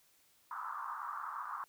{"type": "band-pass noise", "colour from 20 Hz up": "pink", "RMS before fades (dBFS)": -42, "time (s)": [0.51, 1.64], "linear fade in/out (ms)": 0, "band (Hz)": [1000, 1300], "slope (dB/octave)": 48, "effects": ["white hiss -69 dBFS RMS until 1.68 s"]}